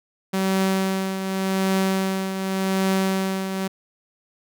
sawtooth tone with tremolo, 191.1 Hz, G3, 44 cents flat, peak -14 dBFS, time 0.33-3.68 s, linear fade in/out 10 ms, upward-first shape triangle, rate 0.87 Hz, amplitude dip 60%, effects none

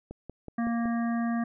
click train, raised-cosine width 2 ms, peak -26 dBFS, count 5, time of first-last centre 0.11-0.856 s, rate 5.36 Hz
harmonic tone, 233.1 Hz, A#3, in tune, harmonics 1 / 3 / 5 / 7 / 8, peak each -26 / -36 / -40 / -43 / -44 dBFS, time 0.58-1.44 s, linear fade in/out 5 ms
effects none

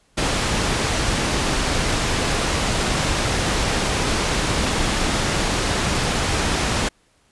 pink low-pass noise, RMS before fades -21 dBFS, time 0.17-6.89 s, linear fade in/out 10 ms, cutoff 7900 Hz, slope 12 dB/octave, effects pink hiss -60 dBFS RMS until 7.31 s + resampled to 24000 Hz

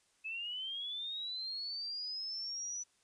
sine linear sweep, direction up, 2578 to 5960 Hz, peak -38 dBFS, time 0.24-2.84 s, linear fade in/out 20 ms, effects white hiss -72 dBFS RMS until 3.03 s + resampled to 22050 Hz

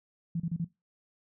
sine tone bursts, 168 Hz, E3, 33 cents sharp, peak -28 dBFS, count 4, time 0.35-0.646 s, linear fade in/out 5 ms, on 50 ms, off 32 ms, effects noise-tail reverb RT60 0.2 s tail -18 dB re dry

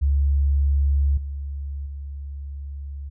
sine tone with level steps, 70.2 Hz, C#2, 22 cents sharp, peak -16 / -27 / -30 dBFS, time 0.01-3.1 s, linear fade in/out 20 ms, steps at 1.17 / 1.86 s, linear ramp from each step 5 ms, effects none

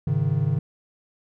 triangle chord, Ab suspended fourth, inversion none, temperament equal with one note detuned, 103.83 / 136.05 / 155.56 Hz, Ab2 / Db3 / Eb3, 0 / -32 / 0 cents, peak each -25 / -21 / -22 dBFS, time 0.07-0.59 s, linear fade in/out 5 ms, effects none

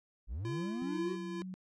triangle linear sweep, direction up, 41.55 to 392 Hz, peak -34 dBFS, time 0.27-1.17 s, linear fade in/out 50 ms
square tone with tremolo, 340.1 Hz, F4, 46 cents flat, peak -38 dBFS, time 0.45-1.42 s, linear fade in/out 0 ms, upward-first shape sine, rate 2.2 Hz, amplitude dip 40%
sine tone with vibrato, 185 Hz, F#3, in tune, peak -40 dBFS, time 0.82-1.54 s, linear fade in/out 0 ms, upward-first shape triangle, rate 3.6 Hz, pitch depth 12 cents each way
effects low-pass 6000 Hz 12 dB/octave

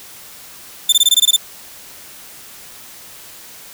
sawtooth tone bursts, 3552 Hz, A7, 16 cents sharp, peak -5 dBFS, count 9, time 0.89-1.364 s, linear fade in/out 5 ms, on 34 ms, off 21 ms, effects white hiss -38 dBFS RMS until 3.73 s

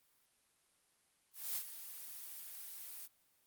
blue noise with ADSR envelope, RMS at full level -38 dBFS, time 1.33-3.08 s, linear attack 230 ms, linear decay 72 ms, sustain -11 dB, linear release 27 ms, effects white hiss -74 dBFS RMS until 3.46 s + Opus 32 kbps

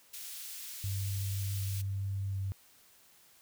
white high-pass noise, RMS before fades -44 dBFS, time 0.13-1.82 s, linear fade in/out 10 ms, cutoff 2600 Hz, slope 12 dB/octave
sine tone with pitch glide, 98 to 96.82 Hz, G2 to G2, 0 to -21 cents, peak -32 dBFS, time 0.84-2.52 s, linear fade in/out 0 ms, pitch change -21 cents, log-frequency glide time 2.26-2.37 s
effects white hiss -62 dBFS RMS until 3.41 s

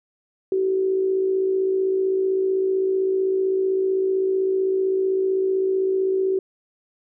sine tone with amplitude modulation, 380.5 Hz, F#4, 48 cents sharp, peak -16 dBFS, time 0.52-6.39 s, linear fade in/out 2 ms, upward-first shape sine, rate 55.7 Hz, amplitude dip 45%, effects none

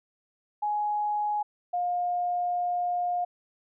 sine tone pair in turn, 836 / 710.1 Hz, G#5 / F5, +11 / +29 cents, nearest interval minor third, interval 282 cents, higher first, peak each -25 dBFS, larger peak neither, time 0.62-1.43 / 1.73-3.25 s, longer second, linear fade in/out 10 ms, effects none

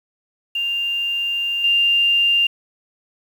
sine tone with level steps, 2794 Hz, F7, in tune, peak -19 / -13 dBFS, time 0.55-2.47 s, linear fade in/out 5 ms, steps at 1.64 s, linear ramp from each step 2 ms, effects 7-bit

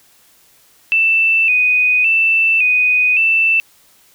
sine tone with vibrato, 2574 Hz, E7, 42 cents flat, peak -10 dBFS, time 0.92-3.6 s, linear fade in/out 0 ms, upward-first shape square, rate 0.89 Hz, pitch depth 57 cents each way, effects white hiss -51 dBFS RMS until 4.14 s

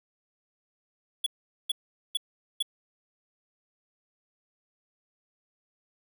square tone bursts, 3391 Hz, G#7, 35 cents sharp, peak -25 dBFS, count 4, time 1.24-2.626 s, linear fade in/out 5 ms, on 24 ms, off 430 ms, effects none

